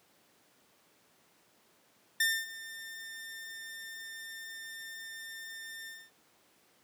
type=tone with ADSR envelope; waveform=sawtooth; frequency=1802 Hz; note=A6; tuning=41 cents sharp; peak=-21 dBFS; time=2.2-6.11 s; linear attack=5 ms; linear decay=250 ms; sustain=-18 dB; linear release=240 ms; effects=pink hiss -66 dBFS RMS until 6.83 s + high-pass 200 Hz 12 dB/octave